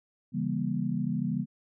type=chord; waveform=sine; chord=C# diminished seventh; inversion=none; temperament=just; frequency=138.59 / 166.31 / 199.57 / 239.5 Hz; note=C#3 / E3 / G3 / Bb3; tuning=0 / +16 / +31 / +47 cents; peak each=-34 / -33 / -32 / -32 dBFS; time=0.32-1.46 s; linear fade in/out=50 ms; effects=none